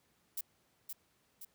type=noise with echo; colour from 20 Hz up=violet; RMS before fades=-38 dBFS; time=0.37-0.41 s; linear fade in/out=5 ms; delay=520 ms; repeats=2; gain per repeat=-5 dB; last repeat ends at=1.45 s; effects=pink hiss -73 dBFS RMS until 1.54 s + high-pass 80 Hz 12 dB/octave